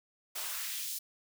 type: noise with high-pass filter sweep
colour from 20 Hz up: white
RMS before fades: -38 dBFS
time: 0.35-0.99 s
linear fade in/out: 10 ms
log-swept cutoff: 580 to 5100 Hz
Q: 1
effects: none